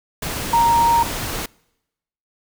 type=tone in noise; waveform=sine; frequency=932.3 Hz; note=A#5; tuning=in tune; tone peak=-12 dBFS; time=0.53-1.03 s; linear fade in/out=5 ms; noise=pink; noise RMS=-26 dBFS; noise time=0.22-1.46 s; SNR=+11 dB; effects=noise-tail reverb RT60 0.9 s tail -26 dB re dry